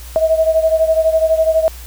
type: beating tone pair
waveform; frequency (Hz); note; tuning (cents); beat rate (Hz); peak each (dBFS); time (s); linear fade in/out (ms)
sine; 639 / 651; D#5 / E5; +46 / -22; 12; -12 / -16; 0.16-1.68; 0
effects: added 60 Hz sine -31 dBFS peak until 1.86 s + white hiss -38 dBFS RMS until 1.86 s